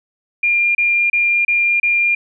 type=tone bursts; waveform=sine; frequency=2401 Hz; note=D7; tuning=38 cents sharp; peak=-12 dBFS; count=5; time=0.43-2.15 s; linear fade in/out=5 ms; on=320 ms; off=30 ms; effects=none